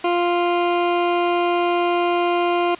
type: tone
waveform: 20% pulse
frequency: 349.2 Hz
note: F4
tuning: in tune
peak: -12 dBFS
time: 0.04-2.75 s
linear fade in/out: 5 ms
effects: white hiss -40 dBFS RMS until 2.79 s + resampled to 8000 Hz